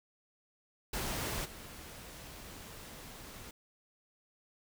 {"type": "noise with level steps", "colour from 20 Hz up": "pink", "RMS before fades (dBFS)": [-37, -49], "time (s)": [0.93, 3.51], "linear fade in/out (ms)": 5, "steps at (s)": 1.44, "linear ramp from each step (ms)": 20, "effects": []}